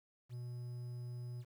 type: tone with quantisation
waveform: triangle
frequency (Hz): 122.1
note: B2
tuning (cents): -19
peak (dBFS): -40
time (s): 0.29-1.45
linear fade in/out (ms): 50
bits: 11
effects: none